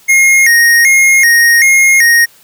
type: tone with vibrato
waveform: square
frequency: 2000 Hz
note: B6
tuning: 21 cents sharp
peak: -5 dBFS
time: 0.08-2.26 s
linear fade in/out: 20 ms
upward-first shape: square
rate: 1.3 Hz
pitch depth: 120 cents each way
effects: white hiss -44 dBFS RMS until 2.43 s + high-pass 60 Hz 12 dB/octave